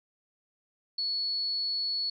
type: tone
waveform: sine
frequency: 4400 Hz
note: C#8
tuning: 14 cents flat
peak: -28 dBFS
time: 0.98-2.1 s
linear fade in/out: 5 ms
effects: none